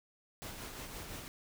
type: noise with tremolo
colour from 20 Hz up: pink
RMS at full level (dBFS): -44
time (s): 0.42-1.28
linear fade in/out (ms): 0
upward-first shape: sine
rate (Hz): 5.8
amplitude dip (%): 35
effects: none